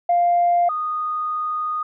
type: tone pair in turn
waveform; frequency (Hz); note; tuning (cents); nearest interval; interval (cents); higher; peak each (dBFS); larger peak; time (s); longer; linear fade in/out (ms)
sine; 698.5 / 1235.8; F5 / D#6; 0 / -12; minor seventh; 988; second; -13 / -21; first; 0.09-0.69 / 0.69-1.83; second; 5
effects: tanh soft clip ceiling -10 dBFS